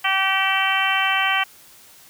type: harmonic tone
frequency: 385.6 Hz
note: G4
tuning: 28 cents flat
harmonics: 2 / 3 / 4 / 5 / 6 / 7 / 8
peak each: -25 / -25 / -25 / -25 / -25 / -25 / -25 dBFS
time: 0.04-1.44 s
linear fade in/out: 10 ms
effects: white hiss -48 dBFS RMS until 2.09 s